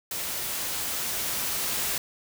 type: noise with level ramp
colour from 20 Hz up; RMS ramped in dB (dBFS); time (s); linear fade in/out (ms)
white; -32 to -28; 0.11-1.98; 2
effects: none